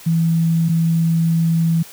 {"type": "tone pair in turn", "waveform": "sine", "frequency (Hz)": [164.81, 164.81], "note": ["E3", "E3"], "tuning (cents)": [0, 0], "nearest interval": "unison", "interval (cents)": 0, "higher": "neither", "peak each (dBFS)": -13, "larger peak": "neither", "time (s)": [[0.06, 0.69], [0.69, 1.83]], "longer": "second", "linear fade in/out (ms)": 10, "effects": ["white hiss -40 dBFS RMS until 1.92 s"]}